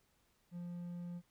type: tone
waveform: triangle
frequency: 174.61 Hz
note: F3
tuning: in tune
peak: -40 dBFS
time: 0.51-1.22 s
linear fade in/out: 50 ms
effects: pink hiss -75 dBFS RMS until 1.3 s